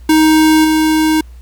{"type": "tone with level steps", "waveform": "square", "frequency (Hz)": 313.2, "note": "D#4", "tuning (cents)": 11, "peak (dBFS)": [-7, -10], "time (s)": [0.09, 1.21], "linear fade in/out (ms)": 5, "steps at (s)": 0.64, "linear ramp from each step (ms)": 10, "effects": ["added 60 Hz sine -32 dBFS peak until 1.41 s", "pink hiss -52 dBFS RMS until 1.41 s"]}